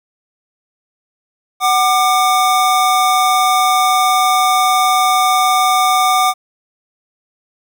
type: tone pair together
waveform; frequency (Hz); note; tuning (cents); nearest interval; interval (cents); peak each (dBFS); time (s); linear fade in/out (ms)
square; 746.9 / 1196; F#5 / D6; +16 / +31; minor sixth; 815; -14; 1.6-6.34; 50
effects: 8-bit